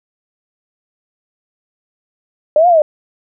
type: linear two-way sweep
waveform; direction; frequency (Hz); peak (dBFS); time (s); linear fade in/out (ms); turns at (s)
sine; up then down; 586 to 726 to 586; -6; 2.56-2.82; 2; 2.68
effects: none